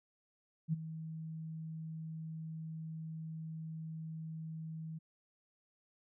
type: tone with ADSR envelope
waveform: sine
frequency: 160 Hz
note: D#3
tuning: 49 cents sharp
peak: -28 dBFS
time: 0.68-4.99 s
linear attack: 50 ms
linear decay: 19 ms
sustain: -13 dB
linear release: 15 ms
effects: none